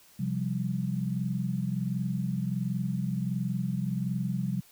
sine chord, C suspended fourth, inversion none, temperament equal, 130.81 / 174.61 / 196 Hz, C3 / F3 / G3, 0 / 0 / 0 cents, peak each -32 dBFS, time 0.19-4.61 s, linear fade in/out 10 ms, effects white hiss -58 dBFS RMS until 4.71 s

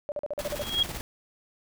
sine tone bursts, 587.3 Hz, D5, in tune, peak -28 dBFS, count 8, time 0.09-0.623 s, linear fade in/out 0 ms, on 29 ms, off 43 ms
pink noise with tremolo, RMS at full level -35 dBFS, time 0.39-1.01 s, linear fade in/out 0 ms, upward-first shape square, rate 18 Hz, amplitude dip 45%
sine tone with exponential growth, 3289 Hz, G#7, 18 cents flat, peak -18 dBFS, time 0.5-0.83 s, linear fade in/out 5 ms, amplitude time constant 70 ms
effects none

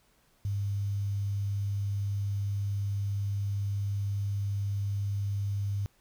sine tone with quantisation, 100.3 Hz, G2, 40 cents sharp, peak -28 dBFS, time 0.45-5.86 s, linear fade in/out 0 ms, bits 9, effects pink hiss -67 dBFS RMS until 6 s

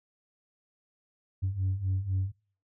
sine beating tone pair, 92.5 / 96.5 Hz, F#2 / G2, 0 / -27 cents, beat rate 4 Hz, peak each -31 / -27 dBFS, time 1.42-2.32 s, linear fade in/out 20 ms, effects noise-tail reverb RT60 0.4 s tail -23 dB re dry + tanh soft clip ceiling -23 dBFS

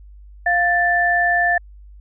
sine tone pair together, 698.5 / 1764.4 Hz, F5 / A6, 0 / +4 cents, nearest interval octave + major third, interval 1604 cents, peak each -18 / -16 dBFS, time 0.46-1.58 s, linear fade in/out 5 ms, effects added 50 Hz sine -39 dBFS peak until 2 s

